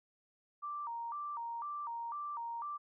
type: tone with vibrato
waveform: sine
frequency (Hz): 1046.5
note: C6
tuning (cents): 0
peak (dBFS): -38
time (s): 0.62-2.78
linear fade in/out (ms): 20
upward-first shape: square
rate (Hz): 2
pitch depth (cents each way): 200
effects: none

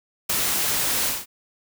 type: noise with ADSR envelope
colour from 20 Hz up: white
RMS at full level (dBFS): -20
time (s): 0.29-1.26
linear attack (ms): 11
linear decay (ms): 3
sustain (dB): -3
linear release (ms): 190
effects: none

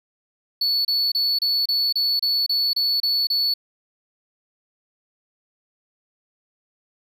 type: tone bursts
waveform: triangle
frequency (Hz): 4435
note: C#8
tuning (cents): 0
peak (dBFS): -17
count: 11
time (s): 0.61-3.54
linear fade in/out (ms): 5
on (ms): 240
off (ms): 29
effects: none

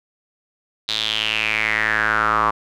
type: tone with band-pass filter sweep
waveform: square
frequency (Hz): 54.5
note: A1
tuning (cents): -16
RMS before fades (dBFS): -20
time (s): 0.88-2.51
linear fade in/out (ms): 10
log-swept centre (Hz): 3900 to 1100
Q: 6
effects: none

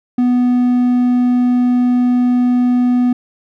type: tone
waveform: triangle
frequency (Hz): 246.9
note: B3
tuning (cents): 0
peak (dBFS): -8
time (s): 0.18-3.13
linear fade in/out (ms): 5
effects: none

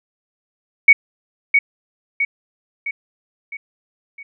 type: tone with echo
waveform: sine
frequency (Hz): 2236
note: C#7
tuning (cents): +14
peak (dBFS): -3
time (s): 0.88-0.93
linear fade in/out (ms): 5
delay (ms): 660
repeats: 5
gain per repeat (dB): -6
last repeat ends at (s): 4.23
effects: none

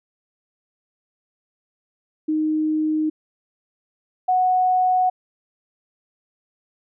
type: tone pair in turn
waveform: sine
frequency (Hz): 310 / 737.3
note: D#4 / F#5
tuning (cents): -6 / -6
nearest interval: octave + minor third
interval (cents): 1500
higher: second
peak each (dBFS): -18 / -15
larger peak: second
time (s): 2.28-3.1 / 4.28-5.1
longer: neither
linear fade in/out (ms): 10
effects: none

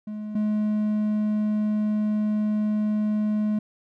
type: tone pair in turn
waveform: triangle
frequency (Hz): 212 / 212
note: G#3 / G#3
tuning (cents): +36 / +36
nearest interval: unison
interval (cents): 0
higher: neither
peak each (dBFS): -28 / -19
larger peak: second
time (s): 0.07-0.35 / 0.35-3.59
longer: second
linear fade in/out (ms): 5
effects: none

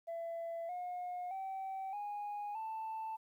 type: tone with pitch steps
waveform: sine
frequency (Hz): 670 / 718.1 / 769.6 / 824.9 / 884.1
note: E5 / F5 / G5 / G#5 / A5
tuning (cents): +28 / +48 / -32 / -12 / +8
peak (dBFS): -37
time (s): 0.07-3.17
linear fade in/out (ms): 20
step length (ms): 620
effects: tanh soft clip ceiling -37 dBFS + 12-bit

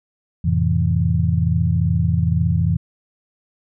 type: chord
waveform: sine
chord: F major seventh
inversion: none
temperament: equal with one note detuned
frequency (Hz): 87.31 / 109.62 / 130.81 / 164.81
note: F2 / A2 / C3 / E3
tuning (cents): 0 / -6 / 0 / 0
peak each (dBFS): -19 / -22 / -23 / -19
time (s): 0.44-2.77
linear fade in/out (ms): 10
effects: none

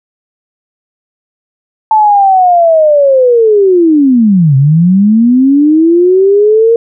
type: linear two-way sweep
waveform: sine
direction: down then up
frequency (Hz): 880 to 130.81 to 467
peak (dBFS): -3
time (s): 1.91-6.76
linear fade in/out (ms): 2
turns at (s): 4.56
effects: none

